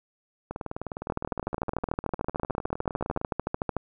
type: two click trains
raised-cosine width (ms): 1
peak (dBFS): -12 / -19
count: 37 / 54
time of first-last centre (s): 1.1-3.767 / 0.51-3.214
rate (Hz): 13.5 / 19.6
effects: none